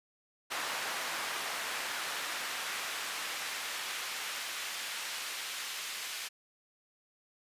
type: noise with high-pass filter sweep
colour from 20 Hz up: brown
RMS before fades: -38 dBFS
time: 0.5-6.29 s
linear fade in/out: 20 ms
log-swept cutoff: 1200 to 2600 Hz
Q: 0.75
effects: resampled to 32000 Hz